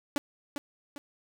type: tone with echo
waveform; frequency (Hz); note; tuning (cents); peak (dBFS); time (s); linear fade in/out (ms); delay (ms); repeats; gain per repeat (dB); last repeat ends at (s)
sawtooth; 287.3; D4; -38; -22; 0.16-0.18; 0; 400; 2; -7; 0.98
effects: none